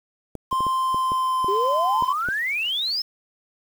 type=clicks; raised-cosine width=2 ms; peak=-19 dBFS; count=9; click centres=0.353 / 0.528 / 0.606 / 0.667 / 0.945 / 1.119 / 1.445 / 2.024 / 2.287 s
type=tone with pitch glide; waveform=triangle; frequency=1046.5 to 1027.9 Hz; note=C6 to C6; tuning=0 to -31 cents; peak=-18 dBFS; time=0.51-2.13 s; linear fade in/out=10 ms; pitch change=-31 cents; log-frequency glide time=0.65-1.74 s
type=exponential sweep; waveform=sine; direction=up; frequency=377.8 to 5300 Hz; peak=-22 dBFS; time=1.48-3.02 s; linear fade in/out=5 ms
effects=7-bit